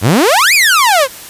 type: exponential two-way sweep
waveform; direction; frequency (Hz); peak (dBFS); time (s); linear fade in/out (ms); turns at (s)
sawtooth; up then down; 86.2 to 2551 to 495.1; -3; 0.01-1.08; 50; 0.54
effects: white hiss -31 dBFS RMS until 1.29 s + resampled to 32000 Hz